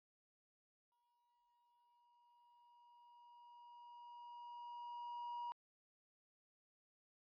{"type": "tone with exponential growth", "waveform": "triangle", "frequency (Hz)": 957, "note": "A#5", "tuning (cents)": 45, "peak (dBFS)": -40, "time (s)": [0.92, 5.52], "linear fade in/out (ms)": 0, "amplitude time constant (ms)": 1000, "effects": ["tanh soft clip ceiling -37 dBFS", "resampled to 11025 Hz"]}